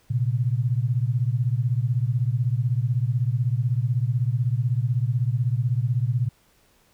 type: beating tone pair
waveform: sine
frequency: 116.54 / 132.54 Hz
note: A#2 / C3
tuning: 0 / +23 cents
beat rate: 16 Hz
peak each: -22 / -24 dBFS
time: 0.1-6.29 s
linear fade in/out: 10 ms
effects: pink hiss -61 dBFS RMS until 6.93 s